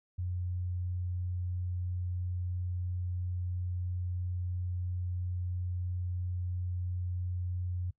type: tone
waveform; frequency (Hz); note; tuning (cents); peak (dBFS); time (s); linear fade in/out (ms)
sine; 89.7; F2; +47; -32; 0.18-7.91; 10
effects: noise-tail reverb RT60 0.1 s tail -21 dB re dry